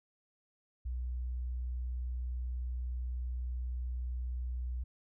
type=tone; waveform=sine; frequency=61.7 Hz; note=B1; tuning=1 cent flat; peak=-34 dBFS; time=0.85-4.84 s; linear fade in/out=10 ms; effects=none